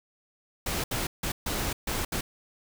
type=noise bursts at uneven times; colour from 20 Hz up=pink; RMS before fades=-30 dBFS; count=6; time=0.66-0.84 / 0.91-1.07 / 1.23-1.32 / 1.46-1.73 / 1.87-2.05 / 2.12-2.21 s; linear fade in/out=5 ms; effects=none